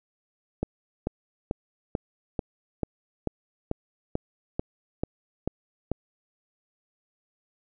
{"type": "click train", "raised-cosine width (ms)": 2, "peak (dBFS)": -13, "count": 13, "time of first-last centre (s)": [0.63, 5.916], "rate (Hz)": 2.27, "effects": []}